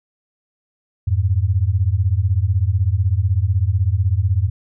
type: beating tone pair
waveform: sine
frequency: 86.9 / 102.9 Hz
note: F2 / G#2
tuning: -8 / -16 cents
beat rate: 16 Hz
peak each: -17 dBFS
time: 1.07-4.5 s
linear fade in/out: 10 ms
effects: none